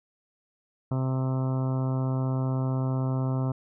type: harmonic tone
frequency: 130.81 Hz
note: C3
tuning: in tune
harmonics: 1 / 2 / 3 / 4 / 5 / 6 / 7 / 8 / 9 / 10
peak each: -25 / -32 / -40 / -41 / -40 / -46 / -44 / -45 / -48 / -47 dBFS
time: 0.91-3.52 s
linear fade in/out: 5 ms
effects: none